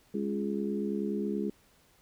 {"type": "harmonic tone with a mistuned harmonic", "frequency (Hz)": 69.3, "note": "C#2", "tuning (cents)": 0, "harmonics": [3, 4, 5, 6], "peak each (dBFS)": [-32, -38, -36, -36], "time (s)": [0.14, 1.5], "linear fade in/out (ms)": 5, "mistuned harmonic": 3, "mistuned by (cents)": -20, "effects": ["pink hiss -64 dBFS RMS until 2.01 s"]}